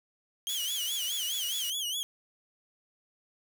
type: tone with vibrato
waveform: sawtooth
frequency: 3138 Hz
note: G7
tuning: 1 cent sharp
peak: -28 dBFS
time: 0.47-2.03 s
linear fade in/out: 0 ms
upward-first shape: sine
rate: 4.8 Hz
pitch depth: 150 cents each way
type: high-pass noise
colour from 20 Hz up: white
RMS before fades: -40 dBFS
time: 0.49-1.7 s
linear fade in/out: 0 ms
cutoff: 2200 Hz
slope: 12 dB/octave
effects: none